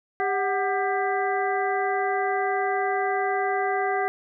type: harmonic tone with a mistuned harmonic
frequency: 397.7 Hz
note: G4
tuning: 25 cents sharp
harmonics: 1 / 2 / 3 / 4 / 5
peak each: -27 / -25 / -33 / -32 / -32 dBFS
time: 0.2-4.08 s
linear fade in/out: 0 ms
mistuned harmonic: 2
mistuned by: -110 cents
effects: none